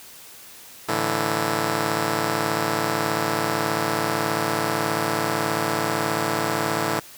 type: chord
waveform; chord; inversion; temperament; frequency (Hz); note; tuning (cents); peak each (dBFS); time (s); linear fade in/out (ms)
5% pulse; A suspended fourth; none; just; 110 / 146.67 / 165; A2 / D3 / E3; 0 / -2 / +2; -16; 0.88-7; 10
effects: white hiss -44 dBFS RMS until 7.17 s + high-pass 60 Hz 12 dB/octave